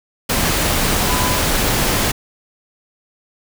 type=tone in noise; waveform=sine; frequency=1000 Hz; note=B5; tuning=21 cents sharp; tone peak=-23 dBFS; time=1.08-1.39 s; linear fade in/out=10 ms; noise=pink; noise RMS=-17 dBFS; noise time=0.29-2.12 s; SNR=-9 dB; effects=none